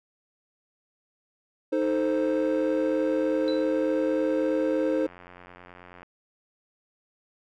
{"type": "chord", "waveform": "triangle", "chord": "A diminished", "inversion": "second", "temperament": "equal", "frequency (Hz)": [311.1, 440, 523.3], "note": ["Eb4", "A4", "C5"], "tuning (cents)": [0, 0, 0], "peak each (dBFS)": [-24, -28, -24], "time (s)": [1.72, 5.07], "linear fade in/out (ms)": 10}
{"type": "click train", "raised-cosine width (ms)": 0.5, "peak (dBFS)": -31, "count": 377, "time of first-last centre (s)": [1.82, 6.031], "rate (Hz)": 89.3}
{"type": "tone with exponential decay", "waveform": "sine", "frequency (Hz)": 3972, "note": "B7", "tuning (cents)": 9, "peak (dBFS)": -33, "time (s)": [3.48, 3.76], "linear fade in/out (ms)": 0, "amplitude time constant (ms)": 60}
{"effects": []}